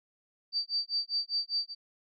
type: tone with tremolo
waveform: sine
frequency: 4639 Hz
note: D8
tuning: 22 cents flat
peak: -26 dBFS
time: 0.52-1.75 s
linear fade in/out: 50 ms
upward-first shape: sine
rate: 5 Hz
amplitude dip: 100%
effects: none